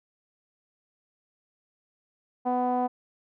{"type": "tone with low-pass filter", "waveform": "sawtooth", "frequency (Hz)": 249.1, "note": "B3", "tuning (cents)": 15, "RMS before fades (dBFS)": -26, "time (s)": [2.45, 2.88], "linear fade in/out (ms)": 20, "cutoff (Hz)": 830, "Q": 9.2, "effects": []}